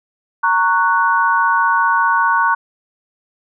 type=chord; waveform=sine; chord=F# major; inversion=first; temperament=just; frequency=925 / 1110 / 1480 Hz; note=A#5 / C#6 / F#6; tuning=-14 / +2 / 0 cents; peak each=-16 dBFS; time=0.43-2.55 s; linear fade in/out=10 ms; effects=none